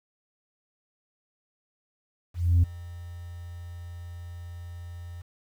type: tone with ADSR envelope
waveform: sine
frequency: 86.6 Hz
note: F2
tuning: 14 cents flat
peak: -13 dBFS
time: 2.34-5.22 s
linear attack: 290 ms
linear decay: 12 ms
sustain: -24 dB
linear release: 8 ms
effects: tanh soft clip ceiling -15 dBFS + 9-bit